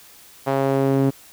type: tone with band-pass filter sweep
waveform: sawtooth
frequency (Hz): 136.2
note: C#3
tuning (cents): -30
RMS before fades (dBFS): -19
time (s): 0.46-1.11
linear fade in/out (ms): 20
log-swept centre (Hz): 710 to 280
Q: 1.3
effects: white hiss -47 dBFS RMS until 1.32 s